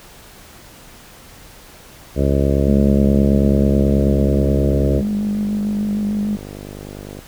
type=harmonic tone; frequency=69.3 Hz; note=C#2; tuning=in tune; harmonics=1 / 2 / 3 / 4 / 5 / 6 / 7 / 8 / 9; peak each=-17 / -20 / -22 / -23 / -24 / -25 / -25 / -26 / -27 dBFS; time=2.15-5.03 s; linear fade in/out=50 ms
type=tone with vibrato; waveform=sine; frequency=207.7 Hz; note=G#3; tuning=in tune; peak=-17 dBFS; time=2.67-6.37 s; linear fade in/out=20 ms; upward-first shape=triangle; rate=6.7 Hz; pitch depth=28 cents each way
type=click train; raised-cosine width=2 ms; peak=-19 dBFS; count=209; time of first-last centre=3.03-7.19 s; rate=50 Hz
effects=pink hiss -42 dBFS RMS until 7.27 s